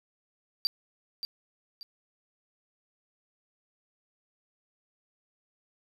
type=tone with echo; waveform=triangle; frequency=4700 Hz; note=D8; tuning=1 cent sharp; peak=-22 dBFS; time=0.65-0.67 s; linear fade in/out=0 ms; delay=580 ms; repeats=2; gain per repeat=-9 dB; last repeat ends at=1.83 s; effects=none